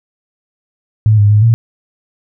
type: tone with pitch steps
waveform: sine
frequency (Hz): 108.2 / 103 / 105.3 / 115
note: A2 / G#2 / G#2 / A#2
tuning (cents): -29 / -14 / +24 / -23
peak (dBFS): -5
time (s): 1.06-1.54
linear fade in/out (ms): 0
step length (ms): 120
effects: none